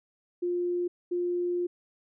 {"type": "tone bursts at uneven times", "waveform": "sine", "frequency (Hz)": 352.7, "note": "F4", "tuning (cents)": 17, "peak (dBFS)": -26, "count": 2, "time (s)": [[0.42, 0.88], [1.11, 1.67]], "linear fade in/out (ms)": 10, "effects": []}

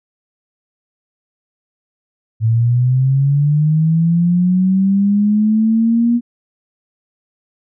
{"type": "linear sweep", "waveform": "sine", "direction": "up", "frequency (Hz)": [110, 240], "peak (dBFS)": -10, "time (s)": [2.4, 6.21], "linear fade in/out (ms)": 50, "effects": []}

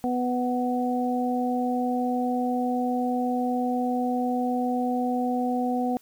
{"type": "harmonic tone", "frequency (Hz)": 248, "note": "B3", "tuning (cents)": 7, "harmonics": [1, 2, 3], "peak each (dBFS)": [-25, -31, -28], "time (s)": [0.04, 5.97], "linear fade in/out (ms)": 0, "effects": ["white hiss -58 dBFS RMS until 6.01 s"]}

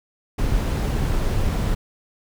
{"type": "noise", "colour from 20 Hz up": "brown", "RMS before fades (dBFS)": -21, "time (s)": [0.38, 1.75], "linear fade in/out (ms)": 10, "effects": []}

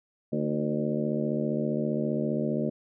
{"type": "harmonic tone with a mistuned harmonic", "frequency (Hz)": 75.1, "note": "D2", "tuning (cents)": 39, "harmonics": [2, 3, 4, 5, 6, 7, 8], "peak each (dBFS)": [-33, -29, -35, -34, -37, -36, -35], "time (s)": [0.32, 2.7], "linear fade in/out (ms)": 10, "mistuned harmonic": 5, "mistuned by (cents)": -52, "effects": []}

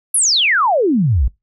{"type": "exponential sweep", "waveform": "sine", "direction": "down", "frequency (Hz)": [11450, 51.7], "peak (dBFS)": -11, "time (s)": [0.14, 1.28], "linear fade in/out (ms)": 5, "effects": ["noise-tail reverb RT60 0.2 s tail -22 dB re dry"]}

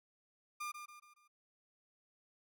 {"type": "tone with echo", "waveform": "30% pulse", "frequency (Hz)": 1202, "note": "D6", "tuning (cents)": 40, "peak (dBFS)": -37, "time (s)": [0.6, 0.72], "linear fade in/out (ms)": 10, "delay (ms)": 140, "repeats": 4, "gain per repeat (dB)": -7, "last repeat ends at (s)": 1.28, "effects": []}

